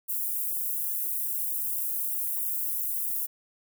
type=high-pass noise; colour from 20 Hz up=white; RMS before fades=-30 dBFS; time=0.08-3.27 s; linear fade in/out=20 ms; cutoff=11000 Hz; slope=24 dB/octave; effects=none